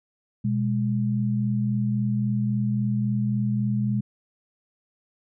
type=tone pair together; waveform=sine; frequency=122.73 / 206.4 Hz; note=B2 / G#3; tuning=-10 / -10 cents; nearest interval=major sixth; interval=900 cents; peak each=-24 dBFS; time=0.44-4.01 s; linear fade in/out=10 ms; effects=none